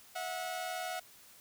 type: tone pair together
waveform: sawtooth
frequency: 650.4 / 730 Hz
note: E5 / F#5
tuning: -23 / -24 cents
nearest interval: major second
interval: 199 cents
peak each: -38 / -34 dBFS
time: 0.15-1 s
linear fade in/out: 10 ms
effects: white hiss -58 dBFS RMS until 1.4 s